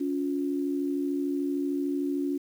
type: tone pair together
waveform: sine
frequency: 282 / 355.3 Hz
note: C#4 / F4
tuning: +30 / +30 cents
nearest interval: major third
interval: 400 cents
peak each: -27 / -32 dBFS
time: 0-2.38 s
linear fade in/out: 10 ms
effects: 9-bit